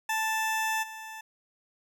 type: tone with level steps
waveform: 20% pulse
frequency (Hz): 880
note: A5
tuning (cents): 0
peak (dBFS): -22 / -35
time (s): 0.09-1.21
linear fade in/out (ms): 5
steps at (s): 0.82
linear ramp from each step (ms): 20
effects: none